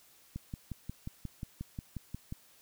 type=click train; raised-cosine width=5 ms; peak=-26 dBFS; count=12; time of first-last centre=0.36-2.324 s; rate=5.6 Hz; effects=white hiss -62 dBFS RMS until 2.61 s